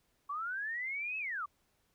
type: linear two-way sweep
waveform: sine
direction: up then down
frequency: 1108.7 to 2611 to 1108.7 Hz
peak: -35 dBFS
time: 0.29-1.46 s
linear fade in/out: 10 ms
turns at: 1.18 s
effects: pink hiss -75 dBFS RMS until 1.94 s